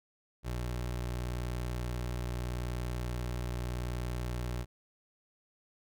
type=tone; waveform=25% pulse; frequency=60.8 Hz; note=B1; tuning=26 cents flat; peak=-30 dBFS; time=0.43-4.66 s; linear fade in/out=50 ms; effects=none